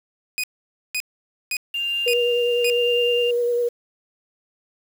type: tone bursts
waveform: sawtooth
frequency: 2489 Hz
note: D#7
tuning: in tune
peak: -19 dBFS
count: 5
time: 0.38-2.7 s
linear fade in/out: 0 ms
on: 56 ms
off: 510 ms
type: tone with tremolo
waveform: sine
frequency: 2794 Hz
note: F7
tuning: in tune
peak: -21 dBFS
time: 1.74-3.31 s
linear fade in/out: 5 ms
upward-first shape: sine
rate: 1 Hz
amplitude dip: 40%
type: tone with vibrato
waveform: sine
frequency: 480 Hz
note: B4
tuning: 49 cents flat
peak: -18 dBFS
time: 2.06-3.69 s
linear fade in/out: 10 ms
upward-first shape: sine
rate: 9.9 Hz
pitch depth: 20 cents each way
effects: 7-bit